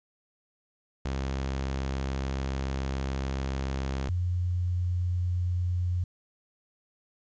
sawtooth / sine tone pair in turn, 67 / 89.12 Hz, C2 / F2, +42 / +36 cents, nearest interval perfect fourth, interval 494 cents, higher second, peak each -25 dBFS, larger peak neither, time 1.05-4.09 / 4.09-6.04 s, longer first, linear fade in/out 5 ms, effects resampled to 16000 Hz + 10-bit

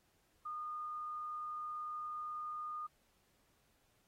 sine tone, 1223 Hz, D#6, 30 cents flat, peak -40 dBFS, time 0.45-2.87 s, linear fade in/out 10 ms, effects pink hiss -75 dBFS RMS until 4.07 s + AAC 48 kbps

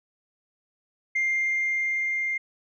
sine tone with level ramp, 2106 Hz, C7, 11 cents sharp, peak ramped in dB -20 to -24 dBFS, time 1.15-2.38 s, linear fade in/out 10 ms, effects tanh soft clip ceiling -19 dBFS

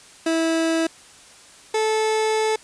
30% pulse tone pair in turn, 326.4 / 436.4 Hz, E4 / A4, -17 / -14 cents, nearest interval perfect fourth, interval 503 cents, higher second, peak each -16 dBFS, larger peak neither, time 0.26-0.87 / 1.74-2.56 s, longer second, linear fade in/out 5 ms, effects white hiss -47 dBFS RMS until 2.63 s + resampled to 22050 Hz

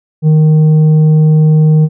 sine tone with tanh clipping, 155.2 Hz, D#3, 4 cents flat, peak -5 dBFS, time 0.22-1.89 s, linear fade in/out 50 ms, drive 5 dB, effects none

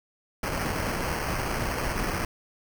pink noise with sample-and-hold, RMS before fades -29 dBFS, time 0.43-2.25 s, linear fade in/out 2 ms, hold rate 3675 Hz, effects none

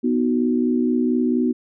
sine chord, B major, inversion none, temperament equal, 246.9 / 311.1 / 370 Hz, B3 / D#4 / F#4, 0 / 0 / 0 cents, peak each -18 / -24 / -24 dBFS, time 0.03-1.53 s, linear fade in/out 20 ms, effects none

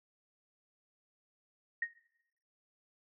sine tone with exponential decay, 1864.7 Hz, A#6, in tune, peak -28 dBFS, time 1.82-1.92 s, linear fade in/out 5 ms, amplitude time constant 20 ms, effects noise-tail reverb RT60 0.8 s tail -18 dB re dry

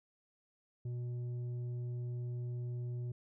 sine tone with tanh clipping, 121.8 Hz, B2, 24 cents flat, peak -38 dBFS, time 0.85-3.12 s, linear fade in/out 5 ms, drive 6 dB, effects none

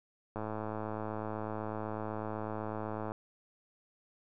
click train, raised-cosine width 1 ms, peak -24 dBFS, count 299, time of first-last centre 0.36-3.119 s, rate 108 Hz, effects none

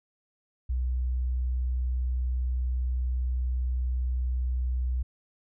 sine tone, 62.5 Hz, B1, 21 cents sharp, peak -25 dBFS, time 0.69-5.03 s, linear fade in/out 10 ms, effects none

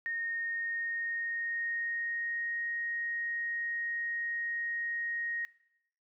sine tone with pitch glide, 1848 to 1871.6 Hz, A#6 to A#6, -16 to +6 cents, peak -32 dBFS, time 0.06-5.45 s, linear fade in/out 0 ms, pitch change +22 cents, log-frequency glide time 0.42-2.67 s, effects noise-tail reverb RT60 0.8 s tail -21 dB re dry

